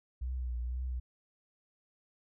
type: tone with vibrato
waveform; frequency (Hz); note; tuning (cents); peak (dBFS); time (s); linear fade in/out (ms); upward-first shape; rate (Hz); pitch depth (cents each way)
sine; 61.74; B1; 0; -33; 0.21-1; 10; triangle; 2; 66
effects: none